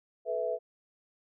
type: chord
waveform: sine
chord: A suspended second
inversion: none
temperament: equal with one note detuned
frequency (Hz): 433.4 / 493.9 / 659.3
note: A4 / B4 / E5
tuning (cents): -26 / 0 / 0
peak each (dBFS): -36 / -33 / -32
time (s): 0.25-0.59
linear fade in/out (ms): 50
effects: none